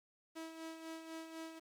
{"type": "tone with tremolo", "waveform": "sawtooth", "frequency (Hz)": 323.9, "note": "E4", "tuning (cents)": -30, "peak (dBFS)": -40, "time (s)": [0.35, 1.6], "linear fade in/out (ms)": 20, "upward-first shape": "sine", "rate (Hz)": 4, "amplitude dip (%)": 55, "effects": ["low-pass 11000 Hz 12 dB/octave", "11-bit"]}